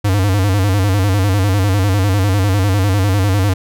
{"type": "tone with vibrato", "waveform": "square", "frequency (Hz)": 98, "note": "G2", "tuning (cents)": 0, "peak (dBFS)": -12, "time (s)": [0.04, 3.54], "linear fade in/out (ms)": 10, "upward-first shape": "square", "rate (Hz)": 10, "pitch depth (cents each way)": 88, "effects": []}